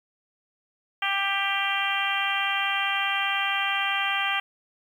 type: harmonic tone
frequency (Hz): 394.7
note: G4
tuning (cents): +12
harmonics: 2 / 3 / 4 / 5 / 6 / 7 / 8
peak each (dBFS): -31 / -31 / -31 / -31 / -31 / -31 / -31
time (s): 1.02-4.4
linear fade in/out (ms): 5
effects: 9-bit